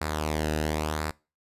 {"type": "tone with flanger", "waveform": "sawtooth", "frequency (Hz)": 77, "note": "D#2", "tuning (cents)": -17, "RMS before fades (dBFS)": -29, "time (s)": [0.01, 1.11], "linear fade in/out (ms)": 5, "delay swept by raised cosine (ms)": [0.32, 0.91], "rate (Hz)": 0.94, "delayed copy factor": -0.65, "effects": ["noise-tail reverb RT60 0.3 s tail -23 dB re dry", "resampled to 32000 Hz"]}